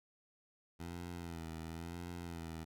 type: tone with vibrato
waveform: 15% pulse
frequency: 84 Hz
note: E2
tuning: 33 cents sharp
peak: -37 dBFS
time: 0.79-2.65 s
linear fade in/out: 20 ms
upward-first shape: sine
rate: 0.96 Hz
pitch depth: 68 cents each way
effects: none